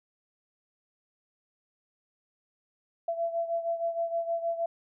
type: beating tone pair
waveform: sine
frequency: 671 / 677.4 Hz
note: E5 / E5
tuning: +31 / +47 cents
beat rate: 6.4 Hz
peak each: -29 / -34 dBFS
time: 3.08-4.66 s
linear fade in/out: 5 ms
effects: none